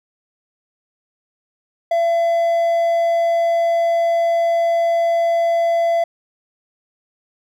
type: tone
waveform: triangle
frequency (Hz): 675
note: E5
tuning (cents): +41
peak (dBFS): -12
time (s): 1.91-6.04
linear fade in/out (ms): 5
effects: none